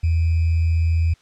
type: tone with sample-and-hold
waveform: sine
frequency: 82.41 Hz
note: E2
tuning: in tune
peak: -15 dBFS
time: 0.03-1.14 s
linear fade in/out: 10 ms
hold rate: 2450 Hz
effects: white hiss -56 dBFS RMS until 1.21 s + low-pass 5000 Hz 12 dB/octave